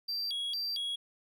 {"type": "tone with vibrato", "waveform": "triangle", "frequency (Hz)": 3951, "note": "B7", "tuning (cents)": 0, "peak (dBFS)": -31, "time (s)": [0.08, 0.96], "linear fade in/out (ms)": 10, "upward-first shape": "square", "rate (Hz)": 2.2, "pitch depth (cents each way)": 300, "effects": []}